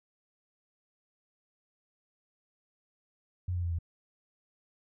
sine tone with pitch steps, 90.3 / 88.03 / 85.82 / 83.67 Hz, F#2 / F2 / F2 / E2, -42 / +14 / -30 / +26 cents, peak -29 dBFS, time 3.48-3.788 s, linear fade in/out 5 ms, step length 77 ms, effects none

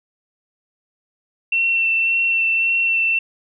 sine tone with vibrato, 2700 Hz, E7, 41 cents sharp, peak -15 dBFS, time 1.52-3.19 s, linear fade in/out 5 ms, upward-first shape sine, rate 1.8 Hz, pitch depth 13 cents each way, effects none

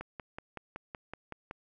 click train, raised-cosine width 0.5 ms, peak -25 dBFS, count 9, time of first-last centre 0.01-1.511 s, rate 5.33 Hz, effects none

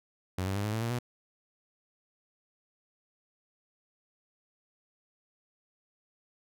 sawtooth tone with pitch steps, 92.5 / 96.87 / 101.46 / 106.25 / 111.28 / 116.54 / 122.05 Hz, F#2 / G2 / G#2 / G#2 / A2 / A#2 / B2, 0 / -20 / -40 / +40 / +20 / 0 / -20 cents, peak -26 dBFS, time 0.38-0.989 s, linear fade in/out 5 ms, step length 87 ms, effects none

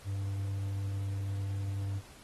triangle tone, 98.6 Hz, G2, 11 cents sharp, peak -30 dBFS, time 0.04-2.02 s, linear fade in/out 50 ms, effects pink hiss -55 dBFS RMS until 2.23 s + AAC 32 kbps

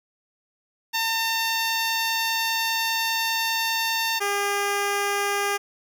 10% pulse tone pair in turn, 905 / 404 Hz, A5 / G#4, +48 / -48 cents, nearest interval octave + major second, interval 1396 cents, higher first, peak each -14 dBFS, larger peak neither, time 0.93-4.2 / 4.2-5.58 s, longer first, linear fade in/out 20 ms, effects none

